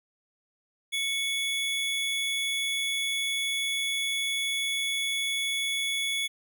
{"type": "tone pair together", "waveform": "square", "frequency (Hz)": [2217, 3428], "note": ["C#7", "A7"], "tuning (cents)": [0, -46], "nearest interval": "minor sixth", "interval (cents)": 754, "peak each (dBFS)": [-31, -30], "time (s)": [0.92, 6.28], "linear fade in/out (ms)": 20, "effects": []}